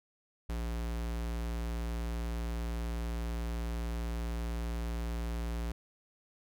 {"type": "tone", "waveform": "square", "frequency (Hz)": 57.8, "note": "A#1", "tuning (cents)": -14, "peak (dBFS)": -34, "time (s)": [0.49, 5.72], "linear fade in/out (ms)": 5, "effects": []}